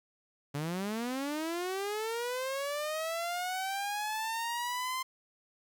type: linear sweep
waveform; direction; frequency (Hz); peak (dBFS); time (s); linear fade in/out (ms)
sawtooth; up; 138.59 to 1045; -29; 0.54-5.03; 10
effects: 11-bit